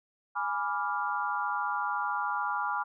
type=chord; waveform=sine; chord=G# diminished seventh; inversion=none; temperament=equal with one note detuned; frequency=830.6 / 984.3 / 1174.7 / 1396.9 Hz; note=G#5 / B5 / D6 / F6; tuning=0 / -6 / 0 / 0 cents; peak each=-34 dBFS; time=0.35-2.84 s; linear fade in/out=20 ms; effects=none